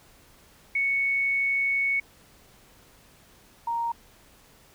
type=tone pair in turn; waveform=sine; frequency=2217 / 932.1 Hz; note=C#7 / A#5; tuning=0 / 0 cents; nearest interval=octave + minor third; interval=1500 cents; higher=first; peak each=-22 / -25 dBFS; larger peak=first; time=0.75-2 / 3.67-3.92 s; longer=first; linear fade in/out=5 ms; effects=pink hiss -56 dBFS RMS until 4.74 s